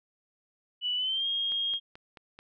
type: tone with pitch glide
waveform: sine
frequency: 2960 to 3247 Hz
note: F#7 to G#7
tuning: 0 to -40 cents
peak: -27 dBFS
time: 0.81-1.8 s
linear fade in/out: 50 ms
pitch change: +160 cents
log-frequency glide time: 0.96-1.27 s
type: click train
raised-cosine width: 0.3 ms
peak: -31 dBFS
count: 5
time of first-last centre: 1.52-2.39 s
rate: 4.6 Hz
effects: none